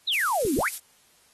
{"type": "exponential two-way sweep", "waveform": "sine", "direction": "down then up", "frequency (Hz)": [4165, 245.4, 2635], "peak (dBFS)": -22, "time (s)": [0.07, 0.69], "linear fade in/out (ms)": 10, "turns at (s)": 0.55}
{"type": "noise with tremolo", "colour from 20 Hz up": "violet", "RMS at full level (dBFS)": -29, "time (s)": [0.13, 0.78], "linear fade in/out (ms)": 0, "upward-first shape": "sine", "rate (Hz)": 15, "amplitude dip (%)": 25}
{"type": "clicks", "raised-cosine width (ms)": 3, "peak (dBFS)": [-22, -16], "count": 2, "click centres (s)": [0.451, 0.589]}
{"effects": ["white hiss -60 dBFS RMS until 1.33 s", "AAC 32 kbps"]}